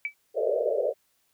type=tone with exponential decay; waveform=sine; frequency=2300 Hz; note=D7; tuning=37 cents flat; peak=-23 dBFS; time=0.05-0.14 s; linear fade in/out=1 ms; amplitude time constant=19 ms
type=band-pass noise; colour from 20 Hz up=white; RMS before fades=-26 dBFS; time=0.34-0.94 s; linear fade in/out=50 ms; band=400 to 640 Hz; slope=96 dB/octave
effects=white hiss -70 dBFS RMS until 1.33 s